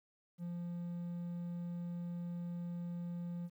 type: tone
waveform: triangle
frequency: 173.5 Hz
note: F3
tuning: 11 cents flat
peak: -37 dBFS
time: 0.38-3.5 s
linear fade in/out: 50 ms
effects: 12-bit